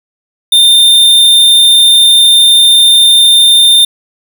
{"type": "tone", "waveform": "square", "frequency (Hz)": 3613, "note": "A7", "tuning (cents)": 45, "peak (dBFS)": -3, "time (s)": [0.52, 3.85], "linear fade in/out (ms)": 5, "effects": []}